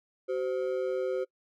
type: ring-modulated tone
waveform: triangle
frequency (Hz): 448.1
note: A4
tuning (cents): +32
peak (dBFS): -23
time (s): 0.28-1.25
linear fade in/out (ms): 20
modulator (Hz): 69.6
effects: noise-tail reverb RT60 0.1 s tail -23 dB re dry